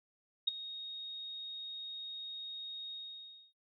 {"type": "tone with ADSR envelope", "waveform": "sine", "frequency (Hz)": 3735, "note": "A#7", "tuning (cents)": 3, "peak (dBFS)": -24, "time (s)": [0.47, 3.53], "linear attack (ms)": 10, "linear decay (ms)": 14, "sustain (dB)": -17, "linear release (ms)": 610, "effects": ["noise-tail reverb RT60 0.1 s tail -20 dB re dry"]}